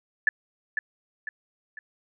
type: tone with echo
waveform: sine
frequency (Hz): 1737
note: A6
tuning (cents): -23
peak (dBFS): -16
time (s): 0.27-0.29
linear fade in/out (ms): 2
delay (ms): 500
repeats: 3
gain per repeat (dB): -7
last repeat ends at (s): 1.79
effects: none